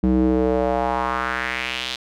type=tone with band-pass filter sweep; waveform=square; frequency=63.3 Hz; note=B1; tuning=43 cents sharp; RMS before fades=-21 dBFS; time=0.03-1.96 s; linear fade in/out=5 ms; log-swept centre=240 to 3800 Hz; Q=2.6; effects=none